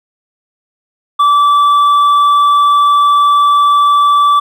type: tone with hard clipping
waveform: sine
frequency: 1159 Hz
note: D6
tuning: 23 cents flat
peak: -7 dBFS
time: 1.19-4.4 s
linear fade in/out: 10 ms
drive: 4 dB
effects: none